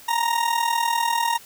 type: tone with amplitude modulation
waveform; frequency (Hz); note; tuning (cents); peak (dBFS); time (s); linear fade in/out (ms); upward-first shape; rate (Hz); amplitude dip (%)
40% pulse; 932.3; A#5; 0; -16; 0.08-1.38; 10; sine; 40.1; 70
effects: white hiss -46 dBFS RMS until 1.45 s